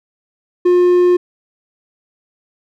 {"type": "tone", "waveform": "triangle", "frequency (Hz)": 356.6, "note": "F4", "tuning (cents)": 36, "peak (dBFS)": -6, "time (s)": [0.65, 1.17], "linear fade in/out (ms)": 10, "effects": []}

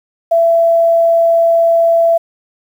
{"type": "tone", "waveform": "sine", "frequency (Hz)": 669, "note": "E5", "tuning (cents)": 25, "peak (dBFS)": -7, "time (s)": [0.31, 2.18], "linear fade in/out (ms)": 10, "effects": ["7-bit"]}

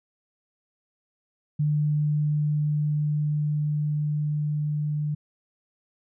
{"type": "tone with level ramp", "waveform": "sine", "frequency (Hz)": 149.5, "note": "D3", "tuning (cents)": 31, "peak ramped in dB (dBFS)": [-20, -24], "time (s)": [1.59, 5.15], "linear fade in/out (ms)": 10, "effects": []}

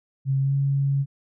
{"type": "tone with pitch glide", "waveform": "sine", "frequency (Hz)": [135.5, 138.75], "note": ["C#3", "C#3"], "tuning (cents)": [-39, 2], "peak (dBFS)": -19, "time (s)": [0.25, 1.06], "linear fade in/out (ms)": 50, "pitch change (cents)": 41, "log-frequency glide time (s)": [0.4, 0.54], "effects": []}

